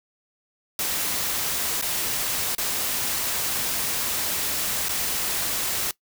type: noise with dropouts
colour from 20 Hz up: white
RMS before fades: -26 dBFS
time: 0.79-5.91 s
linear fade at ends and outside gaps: 1 ms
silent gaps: 1.813-1.824 / 2.55-2.582 / 4.885-4.892 s
effects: noise-tail reverb RT60 0.1 s tail -20 dB re dry